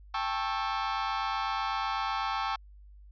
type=chord; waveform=40% pulse; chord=A dominant seventh; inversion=third; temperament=just; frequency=792 / 880 / 1100 / 1320 Hz; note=G5 / A5 / C#6 / E6; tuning=+18 / 0 / -14 / +2 cents; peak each=-34 dBFS; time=0.14-2.56 s; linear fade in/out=5 ms; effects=added 50 Hz sine -49 dBFS peak until 3.11 s + resampled to 11025 Hz